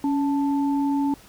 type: tone pair together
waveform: sine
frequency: 279.9 / 879.4 Hz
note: C#4 / A5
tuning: +17 / -1 cents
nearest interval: octave + minor sixth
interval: 1982 cents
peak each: -20 / -29 dBFS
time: 0.04-1.14 s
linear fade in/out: 2 ms
effects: pink hiss -50 dBFS RMS until 1.28 s